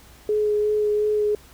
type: tone with vibrato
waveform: sine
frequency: 421.3 Hz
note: G#4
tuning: 25 cents sharp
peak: -18 dBFS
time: 0.29-1.35 s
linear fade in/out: 2 ms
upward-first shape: sine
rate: 2.8 Hz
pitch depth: 12 cents each way
effects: added 60 Hz sine -50 dBFS peak until 1.53 s + pink hiss -50 dBFS RMS until 1.53 s